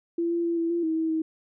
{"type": "tone with pitch steps", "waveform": "sine", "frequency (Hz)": [338.5, 340.9, 338.4, 332.8, 342, 320.2, 322.5, 318.8], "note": ["E4", "F4", "E4", "E4", "F4", "D#4", "E4", "D#4"], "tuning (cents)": [46, -42, 45, 17, -36, 50, -38, 42], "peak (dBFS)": -23, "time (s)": [0.18, 1.22], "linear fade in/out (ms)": 5, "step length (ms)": 130, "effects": []}